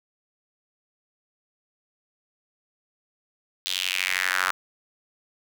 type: tone with high-pass filter sweep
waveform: square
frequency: 46.25 Hz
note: F#1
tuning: in tune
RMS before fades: -26 dBFS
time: 3.66-4.51 s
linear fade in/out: 0 ms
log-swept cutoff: 3600 to 1300 Hz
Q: 3.3
effects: none